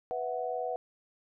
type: chord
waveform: sine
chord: B suspended fourth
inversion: none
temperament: equal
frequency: 493.9 / 659.3 / 740 Hz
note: B4 / E5 / F#5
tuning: 0 / 0 / 0 cents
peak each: -35 / -37 / -35 dBFS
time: 0.11-0.76 s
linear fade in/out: 0 ms
effects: none